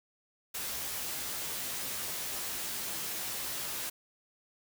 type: noise with comb filter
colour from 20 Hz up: white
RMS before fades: -37 dBFS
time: 0.54-3.9 s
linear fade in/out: 10 ms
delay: 15 ms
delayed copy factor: +0.6
effects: none